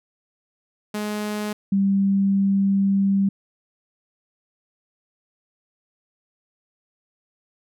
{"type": "tone pair in turn", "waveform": ["sawtooth", "sine"], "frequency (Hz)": [210, 196.45], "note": ["G#3", "G3"], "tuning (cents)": [19, 4], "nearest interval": "minor second", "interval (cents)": 115, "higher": "first", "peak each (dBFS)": [-21, -16], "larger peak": "second", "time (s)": [[0.94, 1.53], [1.72, 3.29]], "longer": "second", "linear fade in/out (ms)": 5, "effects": []}